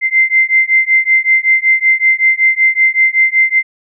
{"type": "beating tone pair", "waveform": "sine", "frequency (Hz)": [2079, 2084.3], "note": ["C7", "C7"], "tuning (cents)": [-12, -7], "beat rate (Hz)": 5.3, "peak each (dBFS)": -11, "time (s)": [0.01, 3.63], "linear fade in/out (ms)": 50, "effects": []}